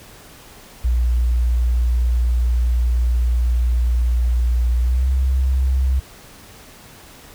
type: tone with pitch glide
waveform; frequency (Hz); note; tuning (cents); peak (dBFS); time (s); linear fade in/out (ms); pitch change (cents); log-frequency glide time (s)
sine; 60 to 65.43; B1 to C2; -49 to +1; -14; 0.84-6; 10; +150; 4.81-5.08
effects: pink hiss -43 dBFS RMS until 7.34 s